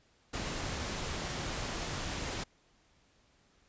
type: noise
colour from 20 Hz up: pink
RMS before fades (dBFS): -37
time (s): 0.33-2.44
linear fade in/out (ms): 10
effects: pink hiss -68 dBFS RMS until 3.68 s + resampled to 16000 Hz